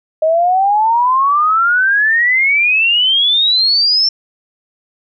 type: exponential sweep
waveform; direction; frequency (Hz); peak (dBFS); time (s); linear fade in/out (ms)
sine; up; 621 to 5420; -9; 0.22-4.09; 5
effects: none